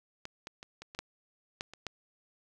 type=clicks; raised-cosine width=0.2 ms; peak=-23 / -24 / -28 / -28 / -29 / -18 / -18 / -30 / -19 dBFS; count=9; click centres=0.254 / 0.471 / 0.629 / 0.82 / 0.949 / 0.99 / 1.609 / 1.736 / 1.867 s; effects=none